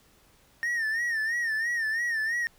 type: tone with vibrato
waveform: triangle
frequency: 1830 Hz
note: A#6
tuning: 32 cents flat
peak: -24 dBFS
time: 0.63-2.47 s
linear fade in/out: 0 ms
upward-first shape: sine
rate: 3 Hz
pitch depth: 89 cents each way
effects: pink hiss -61 dBFS RMS until 2.58 s